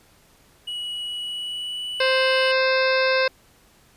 triangle tone with pitch glide, 2923 to 2960 Hz, F#7 to F#7, -22 to 0 cents, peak -26 dBFS, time 0.67-2.52 s, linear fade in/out 10 ms, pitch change +22 cents, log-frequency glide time 1.09-1.86 s
harmonic tone, 523.3 Hz, C5, in tune, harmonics 1 / 2 / 3 / 4 / 5 / 7 / 8 / 9 / 10, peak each -20 / -27 / -24 / -29 / -27 / -32 / -33 / -34 / -33 dBFS, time 2-3.28 s, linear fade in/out 5 ms
effects pink hiss -56 dBFS RMS until 3.96 s + resampled to 32000 Hz

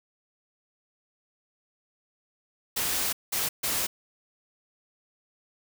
white noise bursts at uneven times, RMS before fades -28 dBFS, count 3, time 2.76-3.13 / 3.32-3.49 / 3.63-3.87 s, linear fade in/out 10 ms, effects none

